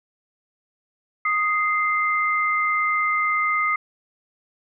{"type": "tone pair together", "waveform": "sine", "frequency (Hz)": [1244.5, 2086], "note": ["D#6", "C7"], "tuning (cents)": [0, -6], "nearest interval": "major sixth", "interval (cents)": 894, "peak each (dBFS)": [-21, -22], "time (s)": [1.25, 3.76], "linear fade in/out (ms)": 5, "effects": []}